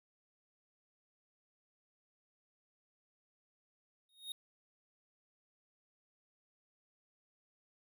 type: tone with exponential growth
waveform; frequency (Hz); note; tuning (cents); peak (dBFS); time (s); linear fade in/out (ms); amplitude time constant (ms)
square; 3729; A#7; 0; -38; 4.09-4.32; 2; 50
effects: none